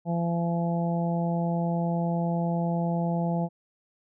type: harmonic tone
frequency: 170 Hz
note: F3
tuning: 46 cents flat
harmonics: 1 / 2 / 3 / 4 / 5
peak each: -25 / -37 / -35 / -33 / -36 dBFS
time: 0.05-3.49 s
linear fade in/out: 50 ms
effects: none